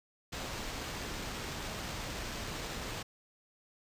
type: noise with sample-and-hold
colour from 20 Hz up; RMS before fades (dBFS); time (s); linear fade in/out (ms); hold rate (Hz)
pink; -40; 0.32-3.03; 10; 11025
effects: resampled to 32000 Hz